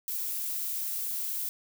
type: noise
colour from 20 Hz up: violet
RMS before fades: -33 dBFS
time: 0.08-1.49 s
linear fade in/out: 0 ms
effects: none